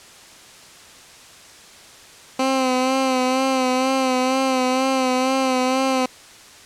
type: tone with vibrato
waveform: 15% pulse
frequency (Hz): 260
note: C4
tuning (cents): -11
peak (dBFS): -11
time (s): 2.39-6.06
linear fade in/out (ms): 5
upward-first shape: sine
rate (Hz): 2.1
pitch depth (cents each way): 40
effects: white hiss -44 dBFS RMS until 6.65 s + low-pass 8000 Hz 12 dB/octave